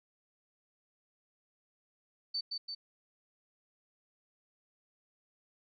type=tone with echo; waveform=sine; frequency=4546 Hz; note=C#8; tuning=43 cents sharp; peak=-32 dBFS; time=2.34-2.41 s; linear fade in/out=10 ms; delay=170 ms; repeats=2; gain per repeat=-3 dB; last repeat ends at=2.75 s; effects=none